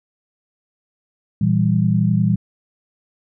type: chord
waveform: sine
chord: E diminished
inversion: second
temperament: equal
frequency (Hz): 116.54 / 164.81 / 196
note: Bb2 / E3 / G3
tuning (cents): 0 / 0 / 0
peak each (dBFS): -18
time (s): 1.41-2.36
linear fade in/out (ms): 5
effects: none